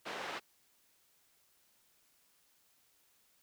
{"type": "band-pass noise", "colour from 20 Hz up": "pink", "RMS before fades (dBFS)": -42, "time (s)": [0.05, 0.4], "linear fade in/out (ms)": 20, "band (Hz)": [440, 3300], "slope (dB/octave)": 12, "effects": ["white hiss -71 dBFS RMS until 3.42 s"]}